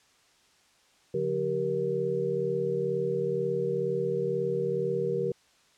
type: tone cluster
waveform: sine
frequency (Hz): 141.6 / 178.2 / 388.7 / 470.8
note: C#3 / F3 / G4 / A#4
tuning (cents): +37 / +35 / -15 / +17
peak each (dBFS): -36 / -36 / -30 / -29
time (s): 1.14-5.32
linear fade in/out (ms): 5
effects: white hiss -63 dBFS RMS until 5.77 s + low-pass 7000 Hz 12 dB/octave

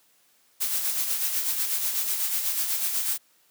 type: noise with tremolo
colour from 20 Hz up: blue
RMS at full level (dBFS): -25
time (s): 0.6-3.18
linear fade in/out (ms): 20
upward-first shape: sine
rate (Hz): 8.1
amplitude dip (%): 45
effects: white hiss -63 dBFS RMS until 3.5 s + high-pass 150 Hz 12 dB/octave

